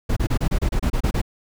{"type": "noise bursts", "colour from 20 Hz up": "brown", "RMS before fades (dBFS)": -19, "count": 11, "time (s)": [0.09, 1.216], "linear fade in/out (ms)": 10, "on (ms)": 76, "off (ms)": 29, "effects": []}